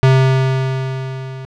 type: tone with level ramp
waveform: square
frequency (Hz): 132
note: C3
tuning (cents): +16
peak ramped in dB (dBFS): -7 to -28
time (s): 0.03-1.45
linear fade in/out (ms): 0
effects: low-pass 4000 Hz 12 dB/octave